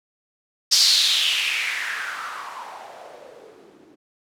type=noise with low-pass filter sweep; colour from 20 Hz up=violet; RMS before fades=-24 dBFS; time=0.71-3.96 s; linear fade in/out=20 ms; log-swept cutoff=5100 to 290 Hz; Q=4.4; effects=none